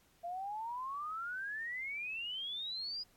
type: exponential sweep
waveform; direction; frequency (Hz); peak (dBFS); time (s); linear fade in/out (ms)
sine; up; 677 to 4978; -38; 0.23-3.04; 20
effects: pink hiss -69 dBFS RMS until 3.16 s + AAC 64 kbps